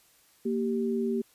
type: tone pair together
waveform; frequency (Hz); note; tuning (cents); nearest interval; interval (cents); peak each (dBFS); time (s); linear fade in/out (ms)
sine; 231.7 / 390; A#3 / G4; -10 / -9; major sixth; 901; -28 / -29; 0.45-1.22; 10
effects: white hiss -62 dBFS RMS until 1.34 s + resampled to 32000 Hz